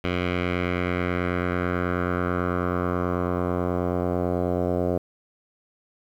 10% pulse tone with low-pass filter sweep, 89.2 Hz, F2, 37 cents sharp, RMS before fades -25 dBFS, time 0.04-4.98 s, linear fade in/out 5 ms, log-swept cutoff 2700 to 640 Hz, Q 2.3, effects 9-bit

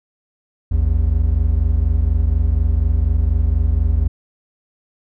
triangle tone pair together, 56.47 / 80.6 Hz, A1 / E2, +46 / -38 cents, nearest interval tritone, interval 616 cents, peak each -14 dBFS, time 0.71-4.08 s, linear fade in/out 10 ms, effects none

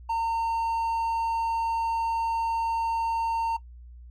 triangle tone, 913 Hz, A#5, 36 cents flat, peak -22 dBFS, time 0.09-3.57 s, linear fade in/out 10 ms, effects noise-tail reverb RT60 0.1 s tail -18 dB re dry + added 60 Hz sine -43 dBFS peak until 4.1 s

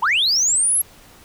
sine linear sweep, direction up, 830.6 to 11450 Hz, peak -13 dBFS, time 0.02-0.82 s, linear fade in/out 10 ms, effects tanh soft clip ceiling -12 dBFS + pink hiss -47 dBFS RMS until 1.24 s

